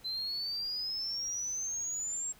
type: exponential sweep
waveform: sine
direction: up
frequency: 4044 to 7580 Hz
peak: -32 dBFS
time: 0.04-2.33 s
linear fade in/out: 20 ms
effects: tanh soft clip ceiling -30 dBFS + pink hiss -59 dBFS RMS until 2.39 s

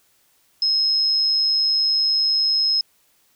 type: tone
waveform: sine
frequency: 5150 Hz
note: E8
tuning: 41 cents flat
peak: -16 dBFS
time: 0.62-2.81 s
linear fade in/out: 2 ms
effects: white hiss -61 dBFS RMS until 3.35 s

